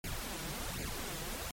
pink noise with flanger, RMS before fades -40 dBFS, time 0.04-1.51 s, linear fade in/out 2 ms, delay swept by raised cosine 0.42 to 6.22 ms, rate 1.3 Hz, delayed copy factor +0.8, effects MP3 64 kbps

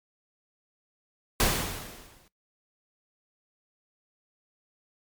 pink noise with exponential decay, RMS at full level -21 dBFS, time 1.4-2.28 s, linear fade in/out 2 ms, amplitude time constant 190 ms, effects noise-tail reverb RT60 0.2 s tail -25 dB re dry + MP3 96 kbps

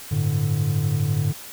triangle chord, G suspended second, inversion none, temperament equal, 98 / 110 / 146.83 Hz, G2 / A2 / D3, 0 / 0 / 0 cents, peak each -24 / -22 / -20 dBFS, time 0.11-1.33 s, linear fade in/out 10 ms, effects white hiss -39 dBFS RMS until 1.52 s

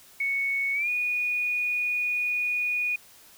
sine tone with pitch glide, 2217 to 2460 Hz, C#7 to D#7, 0 to -20 cents, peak -24 dBFS, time 0.2-2.96 s, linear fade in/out 5 ms, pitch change +180 cents, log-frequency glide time 0.74-0.89 s, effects white hiss -53 dBFS RMS until 3.37 s

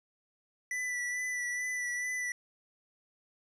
square tone with vibrato, 1975.5 Hz, B6, in tune, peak -33 dBFS, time 0.71-2.32 s, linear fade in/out 2 ms, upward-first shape sine, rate 2.3 Hz, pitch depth 23 cents each way, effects resampled to 22050 Hz + 12-bit

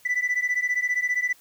sine beating tone pair, 1975.5 / 1990.5 Hz, B6 / B6, 0 / +13 cents, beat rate 15 Hz, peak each -23 dBFS, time 0.05-1.33 s, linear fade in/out 10 ms, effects tanh soft clip ceiling -19 dBFS + white hiss -56 dBFS RMS until 1.4 s

